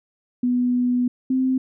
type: tone pair in turn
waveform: sine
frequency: 246.9 / 259.9 Hz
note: B3 / C4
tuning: 0 / -11 cents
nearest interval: minor second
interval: 89 cents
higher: second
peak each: -17 / -17 dBFS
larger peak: neither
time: 0.43-1.08 / 1.3-1.58 s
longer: first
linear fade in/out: 5 ms
effects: none